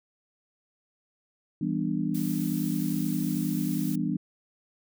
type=chord; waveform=sine; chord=E minor seventh; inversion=none; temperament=just; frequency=164.81 / 197.78 / 247.2 / 296.7 Hz; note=E3 / G3 / B3 / D4; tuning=0 / +16 / +2 / +18 cents; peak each=-31 dBFS; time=1.61-4.17 s; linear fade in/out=5 ms
type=noise; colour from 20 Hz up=blue; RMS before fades=-41 dBFS; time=2.14-3.96 s; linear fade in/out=10 ms
effects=none